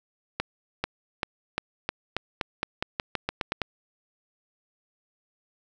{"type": "accelerating click train", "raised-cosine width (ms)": 0.3, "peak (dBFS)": -10, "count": 15, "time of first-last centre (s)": [0.4, 3.617], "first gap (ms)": 440, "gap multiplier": 0.89, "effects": []}